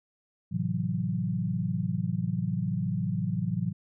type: chord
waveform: sine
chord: F# half-diminished seventh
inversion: first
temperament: equal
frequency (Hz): 110 / 130.81 / 164.81 / 185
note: A2 / C3 / E3 / F#3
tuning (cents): 0 / 0 / 0 / 0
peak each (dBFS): -33 / -34 / -31 / -31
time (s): 0.51-3.73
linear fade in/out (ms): 20
effects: none